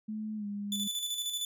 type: tone with pitch glide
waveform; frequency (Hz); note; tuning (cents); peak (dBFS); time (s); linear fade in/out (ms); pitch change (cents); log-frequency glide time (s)
sine; 215.3 to 203.7; A3 to G#3; -37 to -33; -34; 0.08-0.88; 10; -96; 0.36-0.46
type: tone with tremolo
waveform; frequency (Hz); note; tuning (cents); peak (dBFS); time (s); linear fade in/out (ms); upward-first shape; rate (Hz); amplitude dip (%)
sawtooth; 3486; A7; -17; -28; 0.72-1.45; 2; square; 13; 45
effects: none